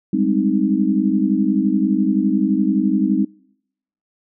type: chord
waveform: sine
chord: Ab major seventh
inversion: third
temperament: equal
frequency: 196 / 207.7 / 261.6 / 311.1 Hz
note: G3 / Ab3 / C4 / Eb4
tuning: 0 / 0 / 0 / 0 cents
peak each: -20 dBFS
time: 0.13-3.25 s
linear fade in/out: 5 ms
effects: noise-tail reverb RT60 0.8 s tail -26 dB re dry